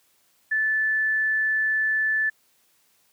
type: tone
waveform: sine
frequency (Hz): 1748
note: A6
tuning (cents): -12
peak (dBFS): -20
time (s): 0.51-2.3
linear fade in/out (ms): 10
effects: white hiss -64 dBFS RMS until 3.12 s + high-pass 80 Hz 12 dB/octave